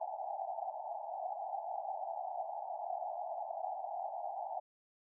white band-pass noise, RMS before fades -41 dBFS, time 0-4.6 s, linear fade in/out 10 ms, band 650 to 840 Hz, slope 96 dB/octave, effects none

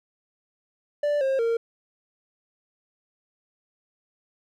triangle tone with pitch steps, 586 / 535 / 461.1 Hz, D5 / C5 / A#4, -4 / +38 / -19 cents, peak -19 dBFS, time 1.03-1.57 s, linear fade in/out 5 ms, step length 180 ms, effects none

